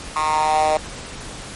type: tone with high-pass filter sweep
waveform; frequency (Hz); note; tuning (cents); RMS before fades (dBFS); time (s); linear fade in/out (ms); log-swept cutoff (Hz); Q
10% pulse; 154.7; D#3; -10; -18; 0.16-0.77; 2; 1100 to 650; 5.4
effects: pink hiss -34 dBFS RMS until 1.55 s + MP3 48 kbps